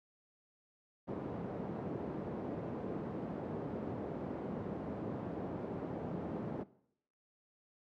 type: band-pass noise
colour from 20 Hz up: pink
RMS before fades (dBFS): -41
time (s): 1.07-6.64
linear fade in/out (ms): 20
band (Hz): 150 to 560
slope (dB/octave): 12
effects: noise-tail reverb RT60 0.7 s tail -19 dB re dry + high-pass 60 Hz 12 dB/octave